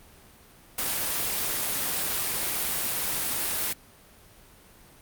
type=noise; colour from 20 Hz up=white; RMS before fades=-28 dBFS; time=0.78-3.73 s; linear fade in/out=5 ms; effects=pink hiss -53 dBFS RMS until 5.01 s + Opus 32 kbps